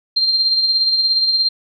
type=tone with tremolo; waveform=sine; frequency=4175 Hz; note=C8; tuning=5 cents flat; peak=-11 dBFS; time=0.16-1.49 s; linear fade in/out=10 ms; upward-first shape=sine; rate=17 Hz; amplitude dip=45%; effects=none